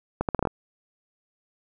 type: accelerating click train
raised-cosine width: 1 ms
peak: -10 dBFS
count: 7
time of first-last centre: 0.21-0.472 s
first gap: 78 ms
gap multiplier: 0.76
effects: none